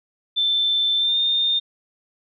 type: tone with pitch glide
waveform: sine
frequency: 3542 to 3633 Hz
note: A7 to A#7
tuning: +11 to -45 cents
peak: -17 dBFS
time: 0.36-1.6 s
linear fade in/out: 20 ms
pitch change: +44 cents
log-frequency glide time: 0.97-1.18 s
effects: none